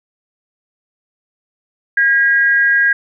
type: tone pair together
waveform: sine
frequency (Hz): 1627 / 1934.8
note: G#6 / B6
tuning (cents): -36 / -36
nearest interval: minor third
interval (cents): 300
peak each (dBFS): -10 / -17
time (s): 1.97-2.93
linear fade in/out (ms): 5
effects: none